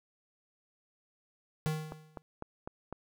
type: tone with exponential decay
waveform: square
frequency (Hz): 155.56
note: D#3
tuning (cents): 0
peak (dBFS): -28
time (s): 1.66-2.22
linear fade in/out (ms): 0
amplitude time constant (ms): 120
type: click train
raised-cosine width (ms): 1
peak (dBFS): -26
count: 6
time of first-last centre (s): 1.67-2.926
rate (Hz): 3.98
effects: none